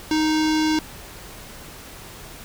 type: tone with low-pass filter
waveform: square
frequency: 311.1 Hz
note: D#4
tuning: in tune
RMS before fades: -20 dBFS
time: 0.11-0.79 s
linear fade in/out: 2 ms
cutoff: 5300 Hz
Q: 2.1
effects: pink hiss -40 dBFS RMS until 2.44 s